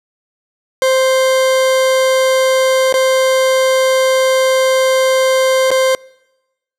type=tone with dropouts; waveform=40% pulse; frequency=523.3 Hz; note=C5; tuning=in tune; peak=-9 dBFS; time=0.82-5.95 s; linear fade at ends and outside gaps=1 ms; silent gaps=2.926-2.94 / 5.706-5.714 s; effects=noise-tail reverb RT60 1.0 s tail -26 dB re dry + low-pass 12000 Hz 12 dB/octave